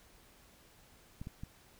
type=clicks; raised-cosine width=5 ms; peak=-30 dBFS; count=3; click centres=1.215 / 1.271 / 1.435 s; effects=pink hiss -62 dBFS RMS until 1.79 s